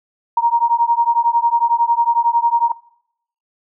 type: beating tone pair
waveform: sine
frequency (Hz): 932.3 / 943.3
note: A#5 / A#5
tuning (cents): 0 / +20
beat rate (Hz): 11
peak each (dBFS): -15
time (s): 0.37-2.72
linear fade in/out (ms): 5
effects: noise-tail reverb RT60 0.7 s tail -21 dB re dry